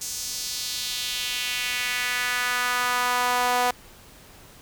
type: tone with high-pass filter sweep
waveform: sawtooth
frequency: 246.9 Hz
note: B3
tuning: in tune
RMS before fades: -26 dBFS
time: 0.01-3.71 s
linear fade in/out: 5 ms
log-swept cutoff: 6400 to 730 Hz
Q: 1.9
effects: pink hiss -49 dBFS RMS until 4.61 s